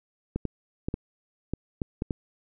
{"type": "clicks", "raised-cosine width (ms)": 3, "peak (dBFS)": -15, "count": 8, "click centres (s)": [0.36, 0.453, 0.885, 0.941, 1.536, 1.818, 2.021, 2.108], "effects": []}